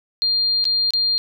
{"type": "tone with dropouts", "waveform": "sine", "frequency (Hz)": 4200, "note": "C8", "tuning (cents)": 6, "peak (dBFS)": -16, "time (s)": [0.22, 1.18], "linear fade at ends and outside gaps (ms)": 0, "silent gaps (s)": [[0.642, 0.653], [0.906, 0.936]], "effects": []}